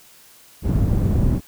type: low-pass noise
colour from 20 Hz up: white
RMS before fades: -18 dBFS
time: 0.62-1.41 s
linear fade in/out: 50 ms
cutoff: 140 Hz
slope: 12 dB/octave
effects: white hiss -49 dBFS RMS until 1.47 s